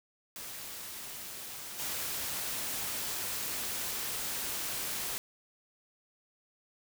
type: noise with level steps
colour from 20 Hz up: white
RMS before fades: -43 / -36 dBFS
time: 0.36-5.18 s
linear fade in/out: 0 ms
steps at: 1.78 s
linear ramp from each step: 20 ms
effects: none